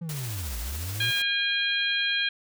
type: linear two-way sweep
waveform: triangle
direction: down then up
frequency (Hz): 173.6 to 52.5 to 123.1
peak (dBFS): -29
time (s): 0.01-1.11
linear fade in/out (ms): 10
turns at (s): 0.58
type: noise with tremolo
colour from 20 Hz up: white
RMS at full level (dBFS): -37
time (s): 0.09-1.22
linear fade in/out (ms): 2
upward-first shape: sine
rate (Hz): 14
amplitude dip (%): 25
type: harmonic tone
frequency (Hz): 811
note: G#5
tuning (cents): -41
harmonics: 2 / 3 / 4 / 5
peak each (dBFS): -28 / -30 / -27 / -33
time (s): 1-2.29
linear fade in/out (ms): 5
effects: none